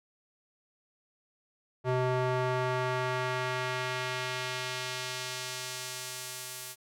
square tone with band-pass filter sweep, 127.3 Hz, C3, 47 cents flat, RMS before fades -33 dBFS, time 1.84-6.76 s, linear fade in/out 50 ms, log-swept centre 600 to 12000 Hz, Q 0.7, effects none

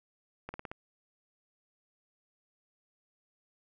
slowing click train, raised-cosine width 0.5 ms, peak -25 dBFS, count 5, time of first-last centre 0.49-0.715 s, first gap 50 ms, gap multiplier 1.08, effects none

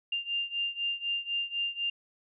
sine beating tone pair, 2794 / 2798 Hz, F7 / F7, 0 / +3 cents, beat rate 4 Hz, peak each -32 / -34 dBFS, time 0.12-1.9 s, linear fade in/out 5 ms, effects none

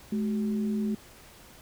sine tone pair together, 213.3 / 379.8 Hz, G#3 / F#4, +46 / +45 cents, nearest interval minor seventh, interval 999 cents, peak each -26 / -37 dBFS, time 0.12-0.95 s, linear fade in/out 5 ms, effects pink hiss -52 dBFS RMS until 1.61 s

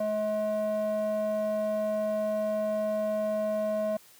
square tone with band-pass filter, 212.7 Hz, G#3, 42 cents sharp, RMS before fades -29 dBFS, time 0-3.97 s, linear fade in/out 5 ms, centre 570 Hz, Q 5, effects white hiss -56 dBFS RMS until 4.19 s + high-pass 60 Hz 12 dB/octave

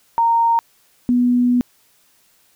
sine tone pair in turn, 925 / 245.4 Hz, A#5 / B3, -14 / -11 cents, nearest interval octave + major seventh, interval 2297 cents, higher first, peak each -12 dBFS, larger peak neither, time 0.18-0.59 / 1.09-1.61 s, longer second, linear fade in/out 0 ms, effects white hiss -57 dBFS RMS until 2.55 s

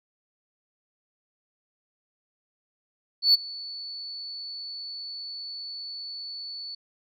sine tone with ADSR envelope, 4455 Hz, C#8, 8 cents sharp, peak -11 dBFS, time 3.22-6.75 s, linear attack 120 ms, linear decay 19 ms, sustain -23 dB, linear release 5 ms, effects tanh soft clip ceiling -11 dBFS + MP3 96 kbps

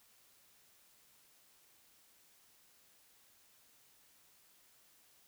silence, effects white hiss -67 dBFS RMS until 5.27 s

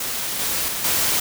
white noise with level steps, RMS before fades -26 / -23 / -26 / -20 dBFS, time 0-1.2 s, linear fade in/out 5 ms, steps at 0.39 / 0.68 / 0.84 s, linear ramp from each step 5 ms, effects none

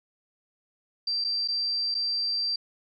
sine tone with dropouts, 4699 Hz, D8, in tune, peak -25 dBFS, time 1.07-2.56 s, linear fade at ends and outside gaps 5 ms, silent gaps 1.242-1.246 / 1.477-1.484 / 1.944-1.949 s, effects none

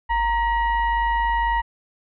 sine tone with frequency modulation, 930 Hz, A#5, 4 cents flat, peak -18 dBFS, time 0.09-1.62 s, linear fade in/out 20 ms, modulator 982 Hz, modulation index 0.82, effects none

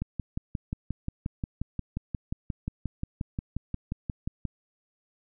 click train, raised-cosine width 5 ms, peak -18 dBFS, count 26, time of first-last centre 0.02-4.453 s, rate 5.64 Hz, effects none

